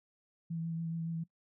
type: tone with vibrato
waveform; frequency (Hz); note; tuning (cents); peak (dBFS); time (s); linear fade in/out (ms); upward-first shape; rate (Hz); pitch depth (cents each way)
sine; 165; E3; +2; -34; 0.5-1.24; 10; triangle; 7.1; 22
effects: noise-tail reverb RT60 0.1 s tail -20 dB re dry